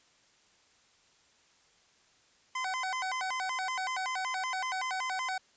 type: tone with vibrato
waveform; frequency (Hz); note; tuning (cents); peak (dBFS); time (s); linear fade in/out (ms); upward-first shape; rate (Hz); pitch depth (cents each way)
25% pulse; 880; A5; 0; -28; 2.55-5.38; 5; square; 5.3; 270
effects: white hiss -65 dBFS RMS until 5.56 s + resampled to 16000 Hz